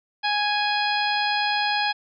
harmonic tone, 830.6 Hz, G#5, in tune, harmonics 1 / 2 / 3 / 4 / 5 / 6, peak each -24 / -27 / -29 / -30 / -31 / -32 dBFS, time 0.23-1.93 s, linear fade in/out 20 ms, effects none

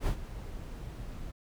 brown noise with ADSR envelope, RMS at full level -27 dBFS, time 0-1.32 s, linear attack 71 ms, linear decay 87 ms, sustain -14 dB, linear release 20 ms, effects none

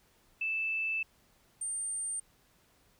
sine tone pair in turn, 2637 / 8801 Hz, E7 / C#9, 0 / -13 cents, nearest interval octave + major sixth, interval 2087 cents, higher second, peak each -30 / -33 dBFS, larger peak first, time 0.41-1.03 / 1.61-2.2 s, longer first, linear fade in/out 5 ms, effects pink hiss -67 dBFS RMS until 2.99 s

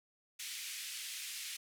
pink band-pass noise, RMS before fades -44 dBFS, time 0.39-1.57 s, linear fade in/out 10 ms, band 2200 to 13000 Hz, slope 24 dB/octave, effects none

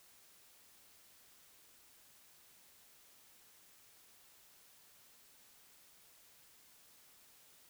silence, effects white hiss -64 dBFS RMS until 7.69 s

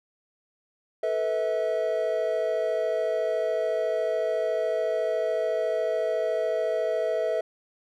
triangle chord, A suspended second, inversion none, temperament equal with one note detuned, 440 / 493.9 / 646.1 Hz, A4 / B4 / E5, 0 / 0 / -35 cents, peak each -28 / -28 / -24 dBFS, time 1.03-7.41 s, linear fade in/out 5 ms, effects none

